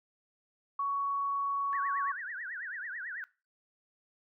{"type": "tone", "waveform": "sine", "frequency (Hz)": 1118, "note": "C#6", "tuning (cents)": 14, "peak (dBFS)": -29, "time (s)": [0.79, 2.12], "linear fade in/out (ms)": 5}
{"type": "tone with vibrato", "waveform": "sine", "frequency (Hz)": 1677, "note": "G#6", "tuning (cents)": 16, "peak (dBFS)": -37, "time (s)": [1.73, 3.24], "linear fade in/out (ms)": 0, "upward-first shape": "triangle", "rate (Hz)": 9.1, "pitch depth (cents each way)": 290}
{"effects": ["noise-tail reverb RT60 0.3 s tail -20 dB re dry"]}